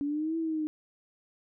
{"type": "exponential two-way sweep", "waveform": "sine", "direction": "up then down", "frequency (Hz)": [281.8, 329.6, 303.9], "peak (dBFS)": -28, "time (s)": [0.01, 0.67], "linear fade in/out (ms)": 0, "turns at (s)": 0.37, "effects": []}